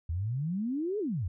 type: exponential two-way sweep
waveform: sine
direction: up then down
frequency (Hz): 77.4 to 440 to 77.4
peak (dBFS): -29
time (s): 0.09-1.28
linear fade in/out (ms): 5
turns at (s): 0.99
effects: none